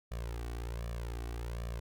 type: tone with flanger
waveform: sawtooth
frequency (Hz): 58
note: A#1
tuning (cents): -8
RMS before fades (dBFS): -39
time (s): 0.11-1.8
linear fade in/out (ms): 10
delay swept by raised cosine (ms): 1.7 to 2.68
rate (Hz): 1.3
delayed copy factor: +0.95
effects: none